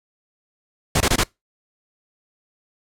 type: noise bursts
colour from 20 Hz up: pink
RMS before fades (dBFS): -17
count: 4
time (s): 0.95-1.236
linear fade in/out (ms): 5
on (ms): 55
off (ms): 22
effects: noise-tail reverb RT60 0.2 s tail -25 dB re dry + low-pass 11000 Hz 12 dB/octave